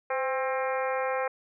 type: harmonic tone with a mistuned harmonic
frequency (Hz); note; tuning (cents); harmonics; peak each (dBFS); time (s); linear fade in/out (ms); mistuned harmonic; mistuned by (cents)
266; C4; +29; 2 / 3 / 4 / 5 / 6 / 7 / 8 / 9; -29 / -33 / -35 / -37 / -39 / -40 / -41 / -42; 0.1-1.28; 5; 2; -46
effects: none